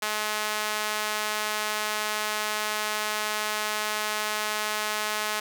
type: tone with high-pass filter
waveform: sawtooth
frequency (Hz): 212.8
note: G#3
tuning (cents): +42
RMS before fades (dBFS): -29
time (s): 0.02-5.4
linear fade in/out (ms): 5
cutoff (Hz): 1000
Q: 0.72
effects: none